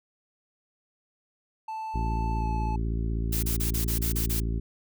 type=tone with pitch glide; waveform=triangle; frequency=880 to 865.4 Hz; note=A5 to A5; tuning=0 to -29 cents; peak=-30 dBFS; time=1.68-2.76 s; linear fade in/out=5 ms; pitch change=-29 cents; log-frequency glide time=2.38-2.44 s
type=harmonic tone; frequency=56.1 Hz; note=A1; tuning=34 cents sharp; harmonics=1 / 2 / 3 / 4 / 5 / 6 / 7; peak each=-27 / -33 / -37 / -39 / -41 / -43 / -44 dBFS; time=1.94-4.6 s; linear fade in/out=10 ms
type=noise bursts; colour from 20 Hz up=blue; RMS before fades=-31 dBFS; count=8; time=3.32-4.403 s; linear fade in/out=10 ms; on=110 ms; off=29 ms
effects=none